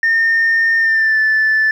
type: tone with pitch glide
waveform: sine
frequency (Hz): 1821 to 1752.9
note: A#6 to A6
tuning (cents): -41 to -7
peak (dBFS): -9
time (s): 0.03-1.71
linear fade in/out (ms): 2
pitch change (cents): -66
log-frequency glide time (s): 0.78-1.19
effects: tanh soft clip ceiling -8 dBFS + 8-bit